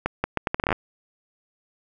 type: accelerating click train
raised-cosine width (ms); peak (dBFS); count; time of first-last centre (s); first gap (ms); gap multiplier
0.5; -7; 12; 0.06-0.727; 180; 0.74
effects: none